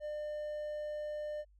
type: tone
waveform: triangle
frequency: 600 Hz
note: D5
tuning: 37 cents sharp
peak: -35 dBFS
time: 0-1.45 s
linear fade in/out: 50 ms
effects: added 50 Hz sine -61 dBFS peak until 1.59 s